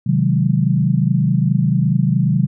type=chord; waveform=sine; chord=Ab dominant seventh; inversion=first; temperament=equal; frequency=130.81 / 155.56 / 185 / 207.7 Hz; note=C3 / Eb3 / Gb3 / Ab3; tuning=0 / 0 / 0 / 0 cents; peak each=-17 / -17 / -18 / -23 dBFS; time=0.06-2.47 s; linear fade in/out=10 ms; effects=none